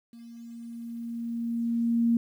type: tone with level ramp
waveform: sine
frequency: 233.1 Hz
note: A#3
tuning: in tune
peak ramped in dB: -44 to -19 dBFS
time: 0.13-2.17 s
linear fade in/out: 2 ms
effects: 10-bit